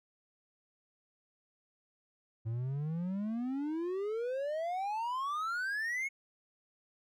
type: exponential sweep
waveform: triangle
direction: up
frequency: 109.3 to 2217 Hz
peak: -31 dBFS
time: 2.45-6.09 s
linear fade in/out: 20 ms
effects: none